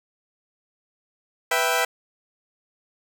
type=chord; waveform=15% pulse; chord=E minor; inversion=second; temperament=equal; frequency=493.9 / 659.3 / 784 Hz; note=B4 / E5 / G5; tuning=0 / 0 / 0 cents; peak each=-18 dBFS; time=1.51-1.85 s; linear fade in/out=5 ms; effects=none